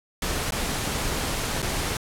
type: noise with dropouts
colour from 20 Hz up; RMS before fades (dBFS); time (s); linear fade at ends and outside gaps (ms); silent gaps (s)
pink; -27; 0.22-1.97; 2; 0.508-0.521 / 1.62-1.626
effects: low-pass 12000 Hz 12 dB/octave